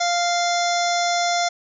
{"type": "harmonic tone with a mistuned harmonic", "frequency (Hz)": 697, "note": "F5", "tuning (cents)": -4, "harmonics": [1, 2, 3, 5, 6, 7, 8, 9, 10], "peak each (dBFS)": [-20, -29, -28, -30, -33, -32, -31, -33, -33], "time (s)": [0, 1.49], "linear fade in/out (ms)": 10, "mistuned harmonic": 7, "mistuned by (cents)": 83, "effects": []}